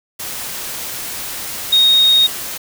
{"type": "tone in noise", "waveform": "sine", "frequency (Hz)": 3729, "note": "A#7", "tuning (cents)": 0, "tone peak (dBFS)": -8, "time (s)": [1.72, 2.27], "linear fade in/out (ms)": 10, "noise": "white", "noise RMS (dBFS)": -26, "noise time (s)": [0.19, 2.58], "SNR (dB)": 15, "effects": []}